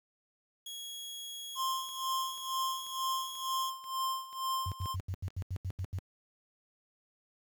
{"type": "tone", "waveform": "sawtooth", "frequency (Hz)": 3322, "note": "G#7", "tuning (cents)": 0, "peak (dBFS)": -38, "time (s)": [0.66, 3.7], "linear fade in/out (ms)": 5}
{"type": "tone with tremolo", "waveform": "square", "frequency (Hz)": 1052, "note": "C6", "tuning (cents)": 9, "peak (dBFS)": -31, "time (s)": [1.55, 4.96], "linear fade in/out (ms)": 50, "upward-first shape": "sine", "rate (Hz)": 2.1, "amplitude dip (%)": 85}
{"type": "click train", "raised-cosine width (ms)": 0.2, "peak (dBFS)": -39, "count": 9, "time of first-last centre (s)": [1.89, 5.792], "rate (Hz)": 2.05}
{"type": "tone bursts", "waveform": "sine", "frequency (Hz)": 92.5, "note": "F#2", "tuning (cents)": 0, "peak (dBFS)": -32, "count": 10, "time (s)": [4.66, 5.986], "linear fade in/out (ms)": 0, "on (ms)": 57, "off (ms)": 84}
{"effects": ["high-pass 60 Hz 12 dB/octave", "10-bit"]}